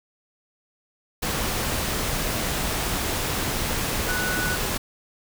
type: tone in noise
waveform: sine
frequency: 1480 Hz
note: F#6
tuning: in tune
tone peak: -26 dBFS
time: 4.08-4.56 s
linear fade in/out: 10 ms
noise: pink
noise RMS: -26 dBFS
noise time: 1.22-4.78 s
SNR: -3 dB
effects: none